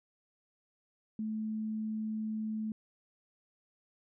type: tone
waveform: sine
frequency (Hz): 217.4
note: A3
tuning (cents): -21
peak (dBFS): -33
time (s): 1.19-2.72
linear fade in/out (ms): 2
effects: none